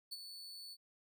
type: tone with ADSR envelope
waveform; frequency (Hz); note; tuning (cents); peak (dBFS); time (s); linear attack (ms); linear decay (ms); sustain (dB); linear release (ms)
40% pulse; 4454; C#8; +7; -39; 0.11-0.77; 18; 32; -8; 45
effects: none